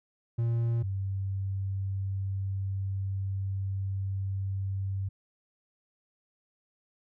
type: tone pair in turn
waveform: triangle / sine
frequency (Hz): 116.54 / 97.01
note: A#2 / G2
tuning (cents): 0 / -18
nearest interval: minor third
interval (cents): 318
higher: first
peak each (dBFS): -23 / -29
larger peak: first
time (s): 0.38-0.83 / 0.83-5.09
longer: second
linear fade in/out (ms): 10
effects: none